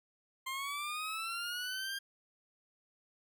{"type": "linear sweep", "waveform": "20% pulse", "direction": "up", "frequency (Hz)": [1046.5, 1609], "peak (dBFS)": -32, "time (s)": [0.46, 1.99], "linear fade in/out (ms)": 10, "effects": []}